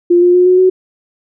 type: tone with pitch steps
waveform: sine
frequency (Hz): 349.2 / 354.7 / 360.3 / 365.9 / 371.7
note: F4 / F4 / F#4 / F#4 / F#4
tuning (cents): 0 / +27 / -46 / -19 / +8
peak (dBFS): -5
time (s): 0.1-0.7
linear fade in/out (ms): 10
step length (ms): 120
effects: none